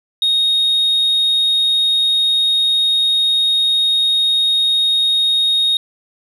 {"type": "tone", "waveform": "sine", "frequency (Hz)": 3729, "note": "A#7", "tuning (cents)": 0, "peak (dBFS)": -10, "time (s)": [0.22, 5.77], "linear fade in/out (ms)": 2, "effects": ["tanh soft clip ceiling -10 dBFS"]}